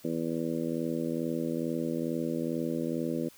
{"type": "harmonic tone", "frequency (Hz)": 82.3, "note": "E2", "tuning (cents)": -2, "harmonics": [2, 3, 4, 5, 6, 7], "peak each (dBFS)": [-37, -33, -34, -41, -37, -41], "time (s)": [0.04, 3.29], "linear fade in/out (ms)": 10, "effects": ["white hiss -56 dBFS RMS until 3.37 s"]}